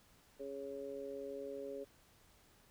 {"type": "harmonic tone", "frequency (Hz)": 138.59, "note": "C#3", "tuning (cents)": 0, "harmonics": [2, 3, 4], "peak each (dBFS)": [-51, -45, -46], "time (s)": [0.39, 1.85], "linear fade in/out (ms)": 20, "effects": ["pink hiss -67 dBFS RMS until 2.7 s"]}